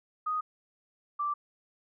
sine tone pair in turn, 1244.5 / 1171.6 Hz, D#6 / D6, 0 / -5 cents, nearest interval minor second, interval 105 cents, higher first, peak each -28 dBFS, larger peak neither, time 0.26-0.41 / 1.19-1.34 s, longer neither, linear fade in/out 10 ms, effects none

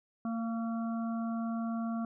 harmonic tone with a mistuned harmonic, 227.7 Hz, A#3, 40 cents flat, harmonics 1 / 3 / 5 / 6, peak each -32 / -42 / -46 / -48 dBFS, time 0.25-2.05 s, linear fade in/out 2 ms, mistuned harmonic 3, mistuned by +16 cents, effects none

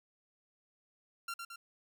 sawtooth tone with echo, 1375 Hz, F6, 27 cents flat, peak -34 dBFS, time 1.28-1.34 s, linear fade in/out 5 ms, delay 110 ms, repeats 2, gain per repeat -4 dB, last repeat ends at 1.56 s, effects none

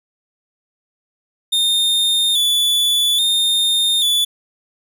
45% pulse tone with vibrato, 3554 Hz, A7, 17 cents sharp, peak -13 dBFS, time 1.52-4.25 s, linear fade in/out 10 ms, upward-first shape square, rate 0.6 Hz, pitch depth 47 cents each way, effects none

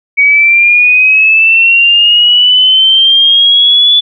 sine linear sweep, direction up, 2246 to 3465 Hz, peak -3 dBFS, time 0.17-4.01 s, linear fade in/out 20 ms, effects none

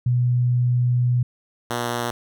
sine / 5% pulse tone pair in turn, 123.1 / 119.6 Hz, B2 / A#2, -5 / +45 cents, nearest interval unison, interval 50 cents, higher first, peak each -16 / -12 dBFS, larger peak second, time 0.06-1.23 / 1.7-2.11 s, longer first, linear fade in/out 5 ms, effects none

